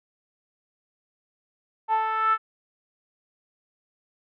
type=tone with band-pass filter sweep; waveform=10% pulse; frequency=440 Hz; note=A4; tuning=in tune; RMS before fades=-23 dBFS; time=1.88-2.38 s; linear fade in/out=50 ms; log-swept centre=880 to 1400 Hz; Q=7.4; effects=resampled to 11025 Hz